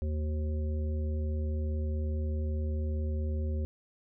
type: harmonic tone with a mistuned harmonic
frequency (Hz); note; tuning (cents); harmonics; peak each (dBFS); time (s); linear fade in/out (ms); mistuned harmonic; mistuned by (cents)
76; D#2; -40; 1 / 3 / 5 / 7; -29 / -41 / -44 / -46; 0.02-3.65; 0; 1; +36
effects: none